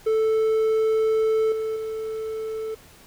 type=tone with level steps; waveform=triangle; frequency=440 Hz; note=A4; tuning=in tune; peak=-16 / -22 / -25 dBFS; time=0.06-2.75 s; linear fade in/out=10 ms; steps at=1.52 / 1.76 s; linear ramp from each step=2 ms; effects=pink hiss -50 dBFS RMS until 3.06 s